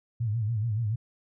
sine tone with vibrato, 110.8 Hz, A2, 13 cents sharp, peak -25 dBFS, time 0.2-0.96 s, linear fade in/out 10 ms, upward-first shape sine, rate 7 Hz, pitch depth 130 cents each way, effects none

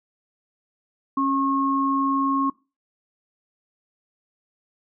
sine tone pair together, 273.9 / 1086 Hz, C#4 / C#6, -21 / -36 cents, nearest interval 2 octaves, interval 2385 cents, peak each -22 dBFS, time 1.17-2.5 s, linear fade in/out 5 ms, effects noise-tail reverb RT60 0.3 s tail -22 dB re dry

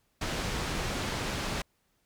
pink low-pass noise, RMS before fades -33 dBFS, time 0.21-1.62 s, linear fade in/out 5 ms, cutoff 6200 Hz, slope 12 dB/octave, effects pink hiss -73 dBFS RMS until 2.05 s

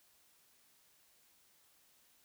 silence, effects white hiss -69 dBFS RMS until 2.24 s

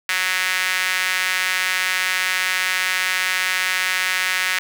sawtooth tone with high-pass filter, 185 Hz, F#3, in tune, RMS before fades -21 dBFS, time 0.09-4.59 s, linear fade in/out 2 ms, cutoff 1900 Hz, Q 2.4, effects none

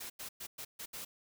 white noise bursts at uneven times, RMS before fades -44 dBFS, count 6, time 0-0.1 / 0.19-0.29 / 0.4-0.47 / 0.58-0.65 / 0.79-0.86 / 0.93-1.05 s, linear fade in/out 10 ms, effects none

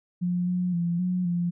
sine tone with pitch steps, 177.6 / 180 / 171.6 / 181.3 / 173.9 Hz, F3 / F#3 / F3 / F#3 / F3, +29 / -47 / -30 / -35 / -7 cents, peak -23 dBFS, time 0.21-1.51 s, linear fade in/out 20 ms, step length 260 ms, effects none

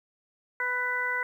harmonic tone, 496.6 Hz, B4, 9 cents sharp, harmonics 1 / 2 / 3 / 4, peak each -39 / -34 / -30 / -30 dBFS, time 0.6-1.23 s, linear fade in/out 2 ms, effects 10-bit

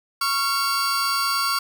40% pulse tone cluster, 1104 / 1375 / 4612 Hz, C#6 / F6 / D8, -7 / -27 / -32 cents, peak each -24 dBFS, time 0.21-1.59 s, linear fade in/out 5 ms, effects none

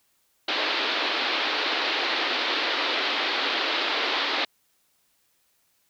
white band-pass noise, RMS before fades -26 dBFS, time 0.48-4.45 s, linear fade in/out 5 ms, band 270 to 4300 Hz, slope 48 dB/octave, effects white hiss -68 dBFS RMS until 5.89 s

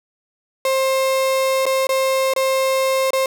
35% pulse tone with dropouts, 530 Hz, C5, 22 cents sharp, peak -14 dBFS, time 0.65-3.26 s, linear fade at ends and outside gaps 2 ms, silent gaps 1.656-1.664 / 1.87-1.891 / 2.337-2.362 / 3.106-3.132 s, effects none

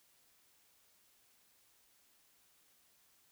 silence, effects white hiss -70 dBFS RMS until 3.31 s

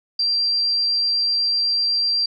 sine tone, 4723 Hz, D8, 9 cents sharp, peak -17 dBFS, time 0.19-2.26 s, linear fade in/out 5 ms, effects none

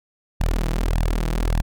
sawtooth tone with flanger, 40.38 Hz, E1, 35 cents flat, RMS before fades -21 dBFS, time 0.4-1.62 s, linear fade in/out 10 ms, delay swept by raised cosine 1.1 to 6.2 ms, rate 1.7 Hz, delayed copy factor +0.9, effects none

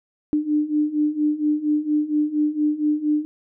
sine beating tone pair, 297.7 / 302 Hz, D4 / D4, +24 / +48 cents, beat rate 4.3 Hz, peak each -23 / -20 dBFS, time 0.33-3.25 s, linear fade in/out 0 ms, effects none

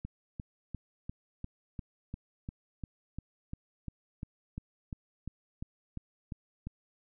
click train, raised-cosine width 5 ms, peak -26 dBFS, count 20, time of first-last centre 0.05-6.67 s, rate 2.87 Hz, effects none

